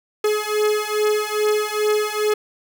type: beating tone pair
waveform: 45% pulse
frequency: 422.4 / 424.8 Hz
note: G#4 / G#4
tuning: +29 / +39 cents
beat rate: 2.4 Hz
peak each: -21 / -21 dBFS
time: 0.24-2.34 s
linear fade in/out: 5 ms
effects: none